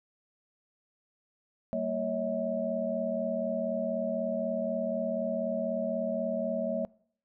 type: tone cluster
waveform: sine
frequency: 193.5 / 230.1 / 558 / 642 Hz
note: G3 / A#3 / C#5 / E5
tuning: -22 / -22 / +11 / -46 cents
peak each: -39 / -34 / -34 / -32 dBFS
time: 1.73-6.85 s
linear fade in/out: 0 ms
effects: noise-tail reverb RT60 0.6 s tail -23 dB re dry